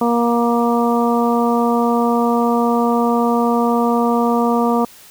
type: harmonic tone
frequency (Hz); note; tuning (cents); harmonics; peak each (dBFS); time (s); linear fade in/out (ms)
236.2; A#3; +23; 1 / 2 / 3 / 4 / 5; -16 / -19 / -21 / -22 / -23; 0.01-4.85; 5
effects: white hiss -43 dBFS RMS until 5.1 s